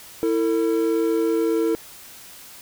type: tone pair together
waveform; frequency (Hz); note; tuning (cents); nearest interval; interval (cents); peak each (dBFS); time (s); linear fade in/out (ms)
triangle; 329.6 / 451.2; E4 / A4; 0 / +44; perfect fourth; 544; -19; 0.23-1.75; 0
effects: white hiss -43 dBFS RMS until 2.61 s